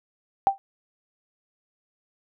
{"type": "tone with exponential decay", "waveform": "sine", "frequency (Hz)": 784, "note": "G5", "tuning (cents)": 0, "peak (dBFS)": -11, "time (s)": [0.47, 0.58], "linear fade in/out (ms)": 0, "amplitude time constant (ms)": 23, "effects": []}